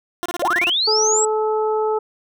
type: tone bursts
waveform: 15% pulse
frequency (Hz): 349.2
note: F4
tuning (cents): 0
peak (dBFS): -16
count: 9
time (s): 0.23-0.696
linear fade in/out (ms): 0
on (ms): 26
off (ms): 29
type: linear sweep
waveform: sine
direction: up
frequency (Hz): 494.4 to 7902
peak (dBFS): -16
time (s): 0.42-1.25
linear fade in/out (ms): 2
type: harmonic tone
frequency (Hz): 432.7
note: A4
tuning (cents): -29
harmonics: 1 / 2 / 3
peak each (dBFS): -18 / -23 / -29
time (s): 0.87-1.99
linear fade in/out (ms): 10
effects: none